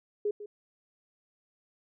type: tone with echo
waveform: sine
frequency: 415.3 Hz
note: G#4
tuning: in tune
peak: -26 dBFS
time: 0.25-0.31 s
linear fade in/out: 5 ms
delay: 150 ms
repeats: 1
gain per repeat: -13 dB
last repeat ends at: 0.46 s
effects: none